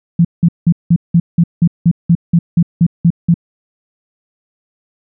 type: tone bursts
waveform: sine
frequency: 169.7 Hz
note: F3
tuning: 49 cents flat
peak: -5 dBFS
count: 14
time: 0.19-3.342 s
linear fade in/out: 5 ms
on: 58 ms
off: 180 ms
effects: none